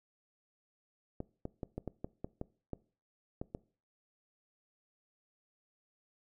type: clicks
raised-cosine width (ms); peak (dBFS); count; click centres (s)
2; -25; 11; 1.204 / 1.454 / 1.632 / 1.78 / 1.877 / 2.045 / 2.245 / 2.414 / 2.733 / 3.415 / 3.549
effects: noise-tail reverb RT60 0.4 s tail -21 dB re dry